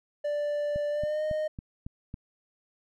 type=tone with pitch glide; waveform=triangle; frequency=587.3 to 616.5 Hz; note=D5 to D#5; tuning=0 to -16 cents; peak=-25 dBFS; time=0.24-1.48 s; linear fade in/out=10 ms; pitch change=+84 cents; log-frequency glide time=0.9-1.24 s
type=click train; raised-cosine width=5 ms; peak=-25 dBFS; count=6; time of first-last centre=0.76-2.141 s; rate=3.62 Hz
effects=none